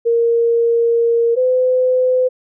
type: tone pair in turn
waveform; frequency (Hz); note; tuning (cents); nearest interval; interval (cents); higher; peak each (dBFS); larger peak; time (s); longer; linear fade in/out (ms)
sine; 465.8 / 508.6; A#4 / C5; -1 / -49; major second; 152; second; -11; neither; 0.05-1.36 / 1.36-2.29; first; 20
effects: none